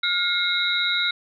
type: tone cluster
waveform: sine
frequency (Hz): 1416 / 2147 / 3766 / 3950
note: F6 / C7 / A#7 / B7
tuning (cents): +23 / +44 / +17 / 0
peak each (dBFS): -25 / -27 / -24 / -27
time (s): 0.03-1.11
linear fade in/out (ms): 5
effects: none